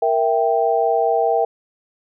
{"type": "chord", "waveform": "sine", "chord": "E diminished", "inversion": "second", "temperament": "equal", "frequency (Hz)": [466.2, 659.3, 784], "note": ["Bb4", "E5", "G5"], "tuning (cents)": [0, 0, 0], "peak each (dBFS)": -19, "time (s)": [0.02, 1.45], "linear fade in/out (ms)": 5, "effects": []}